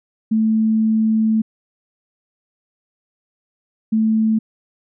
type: tone pair in turn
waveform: sine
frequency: 220 / 220 Hz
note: A3 / A3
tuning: 0 / 0 cents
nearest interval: unison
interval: 0 cents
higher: neither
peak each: -13 dBFS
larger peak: neither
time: 0.31-1.42 / 3.92-4.39 s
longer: first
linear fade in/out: 10 ms
effects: none